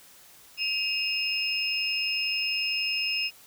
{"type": "tone cluster", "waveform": "sine", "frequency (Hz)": [2527, 2796, 5180], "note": ["D#7", "F7", "E8"], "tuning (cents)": [26, 1, -31], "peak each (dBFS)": -30, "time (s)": [0.57, 3.31], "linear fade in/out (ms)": 50, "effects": ["white hiss -53 dBFS RMS until 3.46 s"]}